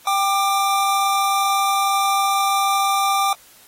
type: tone pair together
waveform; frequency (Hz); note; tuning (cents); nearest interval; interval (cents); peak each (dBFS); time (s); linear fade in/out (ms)
square; 786.4 / 1192; G5 / D6; +5 / +25; perfect fifth; 720; -20; 0.07-3.33; 2
effects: white hiss -49 dBFS RMS until 3.67 s + AAC 48 kbps